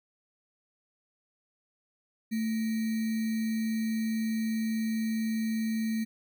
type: tone with sample-and-hold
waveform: sine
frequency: 221.9 Hz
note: A3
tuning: 15 cents sharp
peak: -27 dBFS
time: 2.31-6.05 s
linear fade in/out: 20 ms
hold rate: 2100 Hz
effects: none